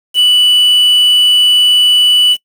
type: tone with quantisation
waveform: triangle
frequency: 2967 Hz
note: F#7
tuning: 4 cents sharp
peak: -4 dBFS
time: 0.14-2.37 s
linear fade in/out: 50 ms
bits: 5
effects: noise-tail reverb RT60 0.1 s tail -24 dB re dry